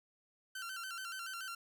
sawtooth tone with vibrato, 1451 Hz, F#6, 34 cents flat, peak -38 dBFS, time 0.55-1.55 s, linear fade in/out 5 ms, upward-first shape square, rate 7 Hz, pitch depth 95 cents each way, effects none

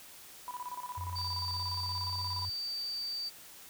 sine tone with tremolo, 987.8 Hz, B5, in tune, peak -36 dBFS, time 0.48-2.45 s, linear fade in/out 0 ms, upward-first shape square, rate 17 Hz, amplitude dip 75%
sine tone with pitch glide, 90 to 92 Hz, F#2 to F#2, -47 to -9 cents, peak -37 dBFS, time 0.97-2.5 s, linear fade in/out 10 ms, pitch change +38 cents, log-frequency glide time 1.43-2.17 s
sine tone, 4629 Hz, D8, 26 cents flat, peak -34 dBFS, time 1.15-3.3 s, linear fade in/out 20 ms
effects tanh soft clip ceiling -27 dBFS + white hiss -52 dBFS RMS until 3.69 s

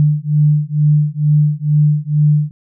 sine beating tone pair, 148.5 / 150.7 Hz, D3 / D3, +20 / +45 cents, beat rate 2.2 Hz, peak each -13 dBFS, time 0-2.51 s, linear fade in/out 0 ms, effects none

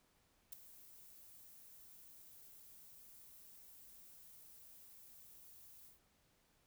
violet noise with ADSR envelope, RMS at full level -43 dBFS, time 0.52-6 s, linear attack 11 ms, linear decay 3 ms, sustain -17 dB, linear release 140 ms, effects pink hiss -75 dBFS RMS until 6.66 s

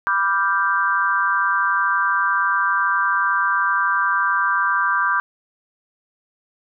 sine chord, G dominant seventh, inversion first, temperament equal, 987.8 / 1174.7 / 1396.9 / 1568 Hz, B5 / D6 / F6 / G6, 0 / 0 / 0 / 0 cents, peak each -24 / -20 / -26 / -20 dBFS, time 0.07-5.2 s, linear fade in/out 0 ms, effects none

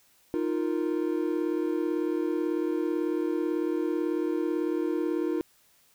triangle chord, Eb suspended second, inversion none, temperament equal, 311.1 / 349.2 / 466.2 Hz, Eb4 / F4 / Bb4, 0 / 0 / 0 cents, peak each -27 / -27 / -32 dBFS, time 0.34-5.41 s, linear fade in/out 0 ms, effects white hiss -63 dBFS RMS until 5.94 s

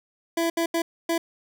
25% pulse tone bursts at uneven times, 333.7 Hz, E4, 21 cents sharp, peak -18 dBFS, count 4, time 0.37-0.5 / 0.57-0.66 / 0.74-0.82 / 1.09-1.18 s, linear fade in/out 5 ms, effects none

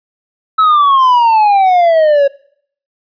triangle exponential sweep, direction down, 1308 to 550 Hz, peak -4 dBFS, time 0.58-2.28 s, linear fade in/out 10 ms, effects noise-tail reverb RT60 0.6 s tail -22 dB re dry + resampled to 11025 Hz

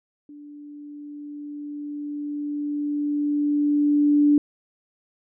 sine tone with level ramp, 292.6 Hz, D4, 6 cents flat, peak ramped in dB -40 to -13 dBFS, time 0.29-4.38 s, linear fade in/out 2 ms, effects none

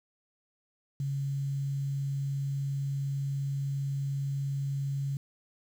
sine tone with quantisation, 138.59 Hz, C#3, in tune, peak -29 dBFS, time 1-5.17 s, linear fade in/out 2 ms, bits 9, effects none

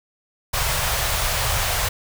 pink band-stop noise, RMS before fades -22 dBFS, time 0.53-1.89 s, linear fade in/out 10 ms, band 130 to 560 Hz, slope 24 dB/octave, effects none

